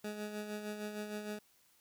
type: tone with tremolo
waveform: 20% pulse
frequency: 210.1 Hz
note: G#3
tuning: 20 cents sharp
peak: -33 dBFS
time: 0.04-1.39 s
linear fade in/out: 5 ms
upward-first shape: sine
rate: 6.5 Hz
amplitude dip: 50%
effects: white hiss -69 dBFS RMS until 1.8 s